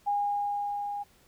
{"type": "tone with level ramp", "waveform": "sine", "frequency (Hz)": 816, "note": "G#5", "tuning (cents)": -31, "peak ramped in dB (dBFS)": [-24, -32], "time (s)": [0.06, 1.04], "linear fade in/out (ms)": 20, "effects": ["pink hiss -62 dBFS RMS until 1.27 s"]}